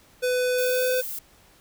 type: tone with pitch glide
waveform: square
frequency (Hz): 500 to 507.3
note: B4 to B4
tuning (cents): +21 to +46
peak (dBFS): -22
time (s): 0.22-1.02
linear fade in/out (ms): 20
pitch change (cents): +25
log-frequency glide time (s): 0.55-0.9
type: noise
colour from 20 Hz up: violet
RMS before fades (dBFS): -33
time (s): 0.58-1.19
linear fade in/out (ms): 5
effects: pink hiss -56 dBFS RMS until 1.6 s